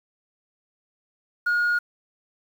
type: tone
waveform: sine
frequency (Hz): 1435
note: F6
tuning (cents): +47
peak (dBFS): -17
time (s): 1.46-1.79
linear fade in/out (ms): 10
effects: tanh soft clip ceiling -18 dBFS + 8-bit